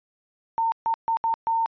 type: tone bursts at uneven times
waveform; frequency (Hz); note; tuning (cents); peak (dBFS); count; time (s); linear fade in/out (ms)
sine; 909; A#5; -44; -20; 5; 0.58-0.72 / 0.86-0.94 / 1.08-1.17 / 1.24-1.34 / 1.47-1.66; 0
effects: resampled to 11025 Hz